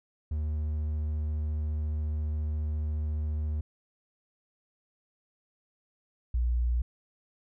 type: tone pair in turn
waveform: triangle / sine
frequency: 76.2 / 59.91 Hz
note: D#2 / A#1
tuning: -36 / +48 cents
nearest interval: major third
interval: 416 cents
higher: first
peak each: -26 / -24 dBFS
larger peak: second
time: 0.31-3.61 / 6.34-6.82 s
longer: first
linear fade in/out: 5 ms
effects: none